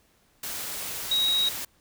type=tone in noise; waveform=sine; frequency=3813 Hz; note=A#7; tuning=38 cents sharp; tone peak=-21 dBFS; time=1.11-1.49 s; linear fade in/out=5 ms; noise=white; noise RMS=-34 dBFS; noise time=0.43-1.65 s; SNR=+10 dB; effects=pink hiss -64 dBFS RMS until 1.8 s